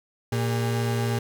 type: tone pair together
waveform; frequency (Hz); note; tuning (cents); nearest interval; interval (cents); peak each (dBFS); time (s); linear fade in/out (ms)
35% pulse; 116.54 / 403.7; A#2 / G#4; 0 / -49; octave + minor seventh; 2151; -22 / -29; 0.32-1.19; 5
effects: none